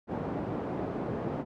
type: band-pass noise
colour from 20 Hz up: pink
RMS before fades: -34 dBFS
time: 0.07-1.45 s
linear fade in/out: 50 ms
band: 150 to 690 Hz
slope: 12 dB/octave
effects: none